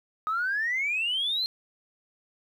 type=exponential sweep; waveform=sine; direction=up; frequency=1244.5 to 4222 Hz; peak=-24 dBFS; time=0.27-1.46 s; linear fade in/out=0 ms; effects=tanh soft clip ceiling -21 dBFS + 10-bit